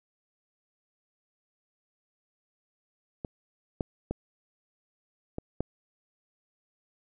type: clicks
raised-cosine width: 2 ms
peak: -21 / -15 / -17 / -20 / -15 dBFS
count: 5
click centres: 3.248 / 3.808 / 4.11 / 5.384 / 5.606 s
effects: none